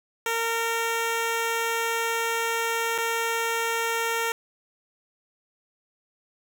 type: tone with dropouts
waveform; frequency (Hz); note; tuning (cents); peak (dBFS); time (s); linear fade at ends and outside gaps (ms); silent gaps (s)
10% pulse; 459.2; A#4; -26; -16; 0.26-4.32; 1; 2.98-2.984
effects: none